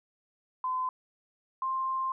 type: tone pair in turn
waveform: sine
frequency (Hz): 1023 / 1052.4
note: C6 / C6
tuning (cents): -39 / +10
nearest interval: unison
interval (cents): 49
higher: second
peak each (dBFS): -28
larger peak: neither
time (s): 0.64-0.89 / 1.62-2.12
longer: second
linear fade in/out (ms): 2
effects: none